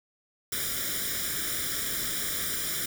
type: noise with comb filter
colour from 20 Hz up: white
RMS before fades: -31 dBFS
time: 0.52-2.86 s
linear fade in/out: 5 ms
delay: 0.56 ms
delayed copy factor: +0.9
effects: none